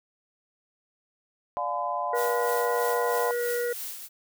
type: chord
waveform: sine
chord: D diminished seventh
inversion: none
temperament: just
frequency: 587.3 / 704.8 / 845.8 / 1014.9 Hz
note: D5 / F5 / Ab5 / Cb6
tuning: 0 / +16 / +31 / +47 cents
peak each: -34 / -31 / -35 / -30 dBFS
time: 1.57-3.31 s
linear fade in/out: 0 ms
type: harmonic tone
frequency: 481.1 Hz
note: B4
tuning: 45 cents flat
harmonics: 1 / 3 / 4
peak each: -26 / -36 / -38 dBFS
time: 2.13-3.73 s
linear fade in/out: 5 ms
type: noise with tremolo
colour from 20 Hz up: blue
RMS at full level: -35 dBFS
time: 2.14-4.09 s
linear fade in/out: 50 ms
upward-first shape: sine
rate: 3.1 Hz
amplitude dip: 50%
effects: none